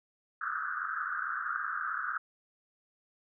pink band-pass noise, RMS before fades -35 dBFS, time 0.41-2.18 s, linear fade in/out 5 ms, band 1200 to 1600 Hz, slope 96 dB/octave, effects none

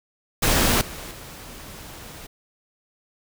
pink noise with level steps, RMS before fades -19 / -36 / -40 dBFS, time 0.42-2.27 s, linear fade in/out 10 ms, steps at 0.81 / 1.11 s, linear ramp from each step 2 ms, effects none

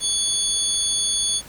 sine tone cluster, 3427 / 4455 / 6490 / 9530 Hz, A7 / C#8 / G#8 / D9, -46 / +8 / -41 / +24 cents, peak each -25 / -28 / -26 / -23 dBFS, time 0-1.42 s, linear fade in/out 50 ms, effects pink hiss -43 dBFS RMS until 1.48 s

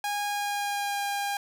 sawtooth tone with pitch glide, 820 to 806.8 Hz, G#5 to G5, -22 to +50 cents, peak -24 dBFS, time 0.04-1.37 s, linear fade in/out 2 ms, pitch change -28 cents, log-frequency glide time 0.26-1.03 s, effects none

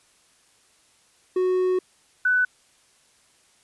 triangle / sine tone pair in turn, 368.4 / 1495 Hz, F#4 / F#6, -7 / +17 cents, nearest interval 2 octaves, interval 2424 cents, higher second, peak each -17 dBFS, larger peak neither, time 1.36-1.79 / 2.25-2.45 s, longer first, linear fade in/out 5 ms, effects white hiss -60 dBFS RMS until 3.63 s + resampled to 24000 Hz

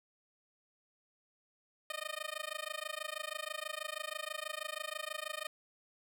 10% pulse tone with amplitude modulation, 614 Hz, D#5, 23 cents flat, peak -27 dBFS, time 1.9-5.47 s, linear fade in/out 2 ms, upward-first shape sine, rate 26.2 Hz, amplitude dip 100%, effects none

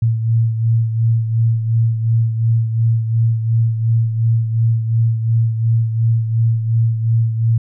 sine beating tone pair, 113.5 / 116.3 Hz, A#2 / A#2, -46 / -4 cents, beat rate 2.8 Hz, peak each -13 / -21 dBFS, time 0.02-7.58 s, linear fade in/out 5 ms, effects none

